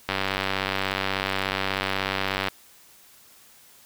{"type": "click train", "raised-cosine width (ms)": 0.3, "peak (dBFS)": -8, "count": 232, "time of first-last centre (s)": [0.09, 2.484], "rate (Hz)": 96.5, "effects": ["white hiss -53 dBFS RMS until 3.85 s"]}